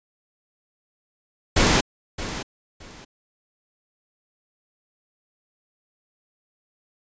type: noise with echo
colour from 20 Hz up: pink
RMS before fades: -17 dBFS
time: 1.56-1.81 s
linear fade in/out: 10 ms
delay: 620 ms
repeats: 2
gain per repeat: -13 dB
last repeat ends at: 3.05 s
effects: resampled to 16000 Hz